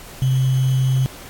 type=tone with sample-and-hold; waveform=sine; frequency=130.81 Hz; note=C3; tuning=in tune; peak=-14 dBFS; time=0.22-1.06 s; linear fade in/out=0 ms; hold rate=3150 Hz; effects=pink hiss -39 dBFS RMS until 1.29 s + AAC 64 kbps